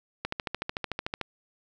click train, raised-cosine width 0.3 ms, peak -14 dBFS, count 14, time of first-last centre 0.25-1.213 s, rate 13.5 Hz, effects none

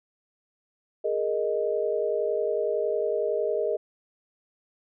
sine chord, Ab suspended second, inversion none, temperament equal, 415.3 / 466.2 / 622.3 Hz, Ab4 / Bb4 / Eb5, 0 / 0 / 0 cents, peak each -28 dBFS, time 1.04-3.77 s, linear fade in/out 10 ms, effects none

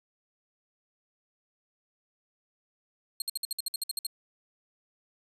20% pulse tone bursts, 4244 Hz, C8, 24 cents sharp, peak -23 dBFS, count 12, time 3.2-4.067 s, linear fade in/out 2 ms, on 20 ms, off 57 ms, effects resampled to 32000 Hz

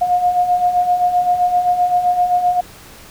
sine beating tone pair, 710 / 717.7 Hz, F5 / F5, +28 / +47 cents, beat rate 7.7 Hz, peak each -20 / -13 dBFS, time 0.01-2.61 s, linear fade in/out 10 ms, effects pink hiss -40 dBFS RMS until 3.1 s

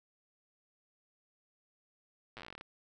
slowing click train, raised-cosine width 0.3 ms, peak -30 dBFS, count 15, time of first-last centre 2.37-2.611 s, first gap 8 ms, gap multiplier 1.11, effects none

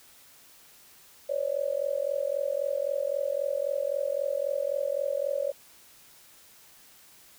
sine tone with amplitude modulation, 562 Hz, C#5, 24 cents sharp, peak -22 dBFS, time 1.29-5.52 s, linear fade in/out 10 ms, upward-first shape sine, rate 43.8 Hz, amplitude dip 95%, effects white hiss -55 dBFS RMS until 7.38 s

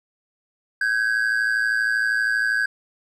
triangle ring-modulated tone, 1593 Hz, G6, 27 cents sharp, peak -14 dBFS, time 0.81-2.66 s, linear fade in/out 5 ms, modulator 56.3 Hz, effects none

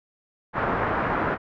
white low-pass noise, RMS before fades -25 dBFS, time 0.53-1.38 s, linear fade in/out 50 ms, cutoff 1500 Hz, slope 24 dB/octave, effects none

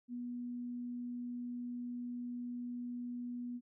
sine tone, 243.4 Hz, B3, 25 cents flat, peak -39 dBFS, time 0.08-3.61 s, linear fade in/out 50 ms, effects none

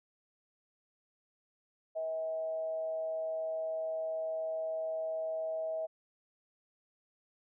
sine tone with frequency modulation, 641 Hz, E5, 49 cents flat, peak -33 dBFS, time 1.95-5.87 s, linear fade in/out 20 ms, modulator 163 Hz, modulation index 0.25, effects none

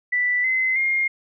sine tone with pitch steps, 1975.5 / 2050 / 2127 Hz, B6 / C7 / C7, 0 / -36 / +28 cents, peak -18 dBFS, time 0.12-1.08 s, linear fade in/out 10 ms, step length 320 ms, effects none

